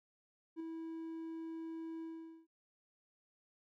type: tone with ADSR envelope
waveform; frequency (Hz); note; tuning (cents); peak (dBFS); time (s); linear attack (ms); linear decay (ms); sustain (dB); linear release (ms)
triangle; 326.1; E4; -19; -36; 0.56-2.47; 41; 4; -4; 450
effects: none